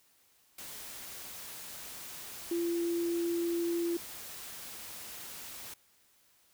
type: tone in noise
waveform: sine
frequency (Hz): 341.3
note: F4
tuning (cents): -40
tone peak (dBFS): -29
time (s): 2.51-3.97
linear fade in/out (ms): 5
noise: white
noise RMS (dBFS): -45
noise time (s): 0.58-5.74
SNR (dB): +13
effects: white hiss -67 dBFS RMS until 6.53 s